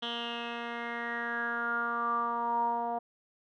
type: tone with low-pass filter sweep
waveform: 10% pulse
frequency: 235.5 Hz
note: A#3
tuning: 18 cents sharp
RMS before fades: -33 dBFS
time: 0.02-2.99 s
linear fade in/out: 10 ms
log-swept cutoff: 3200 to 790 Hz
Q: 8.9
effects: none